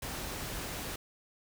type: noise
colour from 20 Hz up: pink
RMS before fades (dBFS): -39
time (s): 0.02-0.96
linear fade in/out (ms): 5
effects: none